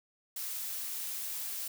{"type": "noise", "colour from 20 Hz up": "blue", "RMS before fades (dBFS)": -38, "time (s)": [0.36, 1.68], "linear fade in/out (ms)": 5, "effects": []}